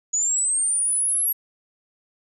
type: linear sweep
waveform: sine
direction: up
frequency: 6790 to 11500 Hz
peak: -19 dBFS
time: 0.13-1.33 s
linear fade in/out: 10 ms
effects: none

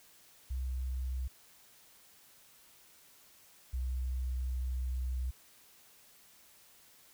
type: tone pair in turn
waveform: sine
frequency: 64 / 63.3 Hz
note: C2 / B1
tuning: -38 / +43 cents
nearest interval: unison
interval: 19 cents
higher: first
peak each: -33 / -32 dBFS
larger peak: second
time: 0.5-1.28 / 3.73-5.31 s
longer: second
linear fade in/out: 10 ms
effects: white hiss -61 dBFS RMS until 7.13 s

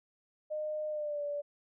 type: tone with pitch glide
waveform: sine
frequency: 611 to 580.4 Hz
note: D#5 to D5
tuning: -32 to -21 cents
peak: -33 dBFS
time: 0.5-1.42 s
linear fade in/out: 20 ms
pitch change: -89 cents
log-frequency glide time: 0.89-1.23 s
effects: none

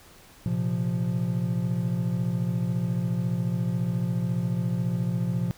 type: chord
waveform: triangle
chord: Bb suspended second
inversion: none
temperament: equal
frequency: 116.54 / 130.81 / 174.61 Hz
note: Bb2 / C3 / F3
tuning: 0 / 0 / 0 cents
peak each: -27 / -28 / -25 dBFS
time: 0.46-5.51 s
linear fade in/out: 0 ms
effects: pink hiss -52 dBFS RMS until 5.57 s

